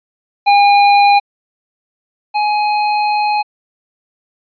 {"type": "tone pair in turn", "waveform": "square", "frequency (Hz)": [811, 837.7], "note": ["G#5", "G#5"], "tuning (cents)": [-41, 15], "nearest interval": "minor second", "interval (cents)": 56, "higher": "second", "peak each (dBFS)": [-7, -13], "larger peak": "first", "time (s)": [[0.46, 1.2], [2.34, 3.43]], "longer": "second", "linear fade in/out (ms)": 20, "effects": ["resampled to 11025 Hz"]}